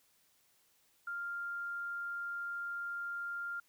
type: tone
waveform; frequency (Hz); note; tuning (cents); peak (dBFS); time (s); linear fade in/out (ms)
sine; 1396.9; F6; 0; -37; 1.07-3.6; 5
effects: white hiss -71 dBFS RMS until 3.68 s